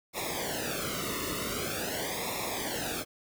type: noise with flanger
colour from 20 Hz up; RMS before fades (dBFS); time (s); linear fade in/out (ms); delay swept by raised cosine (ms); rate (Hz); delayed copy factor
pink; -34; 0.13-3.05; 50; 0.65 to 1.26; 0.45; -1
effects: none